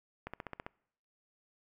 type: click train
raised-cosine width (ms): 0.5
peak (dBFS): -25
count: 7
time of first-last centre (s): 0.27-0.665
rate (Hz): 15.2
effects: noise-tail reverb RT60 0.7 s tail -25 dB re dry